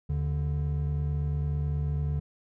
triangle tone pair together, 76.49 / 145.6 Hz, D#2 / D3, -29 / -15 cents, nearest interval major seventh, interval 1114 cents, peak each -27 dBFS, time 0.09-2.2 s, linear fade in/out 10 ms, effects none

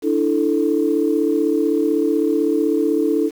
sine chord, D suspended second, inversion none, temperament equal, 293.7 / 329.6 / 440 Hz, D4 / E4 / A4, 0 / 0 / 0 cents, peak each -19 dBFS, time 0.02-3.31 s, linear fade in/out 50 ms, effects tanh soft clip ceiling -5 dBFS + 7-bit

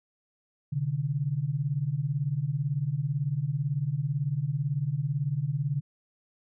sine beating tone pair, 130 / 148 Hz, C3 / D3, -11 / +14 cents, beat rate 18 Hz, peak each -30 / -28 dBFS, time 0.72-5.81 s, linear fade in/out 10 ms, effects none

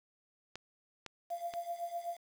clicks, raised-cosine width 0.2 ms, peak -26 dBFS, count 3, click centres 0.556 / 1.063 / 1.538 s
sine tone with tremolo, 689 Hz, F5, 24 cents flat, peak -33 dBFS, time 1.3-2.17 s, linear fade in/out 10 ms, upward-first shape triangle, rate 7.9 Hz, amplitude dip 90%
effects 9-bit

